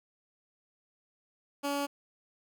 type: tone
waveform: 15% pulse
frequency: 283.6 Hz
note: C#4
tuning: 40 cents sharp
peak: -24 dBFS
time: 1.63-1.87 s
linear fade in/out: 20 ms
effects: none